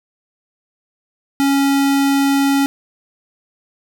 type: tone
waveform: square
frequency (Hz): 277.2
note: C#4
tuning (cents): 0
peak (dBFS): -13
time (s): 1.4-2.66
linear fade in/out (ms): 0
effects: none